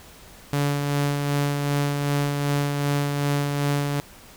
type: tone with tremolo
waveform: sawtooth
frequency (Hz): 143.4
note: D3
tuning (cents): -41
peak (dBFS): -16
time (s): 0.53-4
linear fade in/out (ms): 0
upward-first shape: sine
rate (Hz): 2.6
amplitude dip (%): 35
effects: pink hiss -47 dBFS RMS until 4.36 s